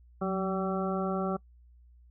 harmonic tone with a mistuned harmonic, 191.3 Hz, G3, 42 cents flat, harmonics 1 / 2 / 3 / 4 / 6 / 7, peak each -31 / -34 / -36 / -37 / -39 / -39 dBFS, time 0.21-1.37 s, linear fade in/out 10 ms, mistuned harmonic 1, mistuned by -50 cents, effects noise-tail reverb RT60 0.1 s tail -23 dB re dry + added 60 Hz sine -54 dBFS peak until 2.1 s

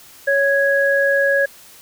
sine tone pair together, 556.6 / 1661.2 Hz, C#5 / G#6, +7 / 0 cents, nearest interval octave + perfect fifth, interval 1893 cents, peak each -16 dBFS, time 0.27-1.46 s, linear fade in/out 10 ms, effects white hiss -44 dBFS RMS until 1.81 s

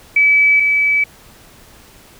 sine tone pair in turn, 2295 / 2295 Hz, D7 / D7, -40 / -40 cents, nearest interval unison, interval 0 cents, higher neither, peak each -8 / -11 dBFS, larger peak first, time 0.16-0.6 / 0.6-1.04 s, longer neither, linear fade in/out 5 ms, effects pink hiss -44 dBFS RMS until 2.19 s

